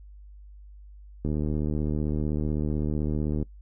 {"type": "click train", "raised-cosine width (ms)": 3, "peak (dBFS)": -16, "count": 166, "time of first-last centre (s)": [1.25, 3.427], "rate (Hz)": 75.8, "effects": ["noise-tail reverb RT60 0.1 s tail -22 dB re dry", "added 50 Hz sine -44 dBFS peak until 3.61 s"]}